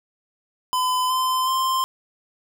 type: tone with pitch steps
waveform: square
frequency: 1012 / 1029.1 / 1046.5 Hz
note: B5 / C6 / C6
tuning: +42 / -29 / 0 cents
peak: -20 dBFS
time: 0.73-1.84 s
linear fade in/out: 0 ms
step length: 370 ms
effects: none